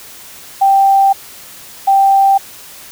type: tone bursts at uneven times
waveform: sine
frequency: 784 Hz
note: G5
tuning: in tune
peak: -6 dBFS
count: 2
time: 0.61-1.13 / 1.87-2.38 s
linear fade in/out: 10 ms
effects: white hiss -35 dBFS RMS until 2.91 s